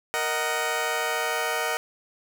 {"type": "chord", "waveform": "15% pulse", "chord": "D# minor", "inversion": "second", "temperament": "just", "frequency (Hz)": [466.7, 622.3, 746.7], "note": ["A#4", "D#5", "F#5"], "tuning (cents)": [2, 0, 16], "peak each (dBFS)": -23, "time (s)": [0.14, 1.77], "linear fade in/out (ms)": 0, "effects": []}